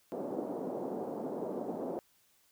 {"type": "band-pass noise", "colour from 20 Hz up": "pink", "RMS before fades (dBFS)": -38, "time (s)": [0.12, 1.99], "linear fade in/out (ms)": 0, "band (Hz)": [230, 700], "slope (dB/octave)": 24, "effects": ["white hiss -69 dBFS RMS until 2.51 s"]}